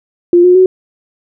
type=tone with pitch steps; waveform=sine; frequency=349.2 / 360.5 / 372.1 Hz; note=F4 / F#4 / F#4; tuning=0 / -45 / +10 cents; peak=-3 dBFS; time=0.33-0.66 s; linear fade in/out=2 ms; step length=110 ms; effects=none